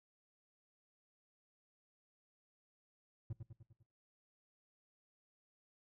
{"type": "tone with echo", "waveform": "triangle", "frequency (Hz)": 111.2, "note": "A2", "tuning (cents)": 19, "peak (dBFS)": -37, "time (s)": [3.3, 3.33], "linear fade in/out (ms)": 5, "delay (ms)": 100, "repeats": 5, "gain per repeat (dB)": -5, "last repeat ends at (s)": 3.83, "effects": ["noise-tail reverb RT60 0.4 s tail -22 dB re dry"]}